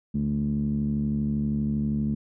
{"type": "tone with low-pass filter", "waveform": "10% pulse", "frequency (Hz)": 72.6, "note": "D2", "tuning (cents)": -19, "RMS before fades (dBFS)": -26, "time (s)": [0.14, 2.15], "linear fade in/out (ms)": 10, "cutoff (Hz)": 200, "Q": 5.7, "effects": []}